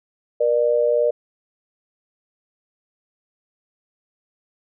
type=tone pair together; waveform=sine; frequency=476.5 / 599 Hz; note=A#4 / D5; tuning=+38 / +34 cents; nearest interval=major third; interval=396 cents; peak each=-18 dBFS; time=0.4-1.11 s; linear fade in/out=10 ms; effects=none